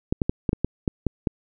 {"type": "clicks", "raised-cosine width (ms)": 3, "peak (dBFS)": -8, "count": 9, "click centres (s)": [0.125, 0.218, 0.295, 0.492, 0.531, 0.646, 0.878, 1.067, 1.272], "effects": []}